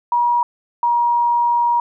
sine tone pair in turn, 958 / 951.4 Hz, A#5 / A#5, +47 / +35 cents, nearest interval unison, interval 12 cents, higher first, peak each -13 dBFS, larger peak neither, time 0.12-0.43 / 0.83-1.8 s, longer second, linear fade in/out 2 ms, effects none

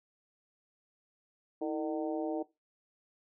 harmonic tone with a mistuned harmonic, 151.9 Hz, D#3, 41 cents flat, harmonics 2 / 3 / 4 / 5 / 6, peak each -34 / -37 / -39 / -42 / -49 dBFS, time 1.61-2.43 s, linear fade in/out 10 ms, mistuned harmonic 2, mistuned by +99 cents, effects noise-tail reverb RT60 0.2 s tail -17 dB re dry

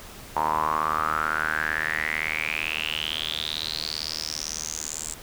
sawtooth tone with band-pass filter sweep, 77.78 Hz, D#2, in tune, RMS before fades -28 dBFS, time 0.36-5.14 s, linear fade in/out 5 ms, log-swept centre 920 to 7800 Hz, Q 8.3, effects pink hiss -43 dBFS RMS until 5.22 s

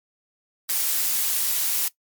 blue noise, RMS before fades -23 dBFS, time 0.69-1.88 s, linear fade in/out 2 ms, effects noise-tail reverb RT60 0.1 s tail -18 dB re dry + MP3 96 kbps

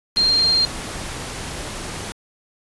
sine tone in noise, 4193 Hz, C8, 3 cents sharp, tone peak -14 dBFS, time 0.17-0.65 s, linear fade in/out 0 ms, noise pink, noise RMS -30 dBFS, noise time 0.16-2.12 s, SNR +13 dB, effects resampled to 24000 Hz

